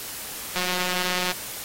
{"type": "click train", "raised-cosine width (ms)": 0.2, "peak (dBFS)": -9, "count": 138, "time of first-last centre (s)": [0.56, 1.317], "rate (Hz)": 181, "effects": ["white hiss -35 dBFS RMS until 1.64 s", "AAC 48 kbps"]}